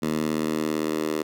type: tone with high-pass filter sweep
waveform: 10% pulse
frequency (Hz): 77.78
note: D#2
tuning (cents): 0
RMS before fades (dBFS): -26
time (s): 0.02-1.23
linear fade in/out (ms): 10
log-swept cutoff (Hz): 210 to 350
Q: 1.9
effects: none